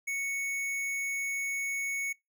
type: tone with hard clipping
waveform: sine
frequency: 2217 Hz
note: C#7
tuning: in tune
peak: -32 dBFS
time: 0.07-2.13 s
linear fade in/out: 10 ms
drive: 15 dB
effects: noise-tail reverb RT60 0.2 s tail -25 dB re dry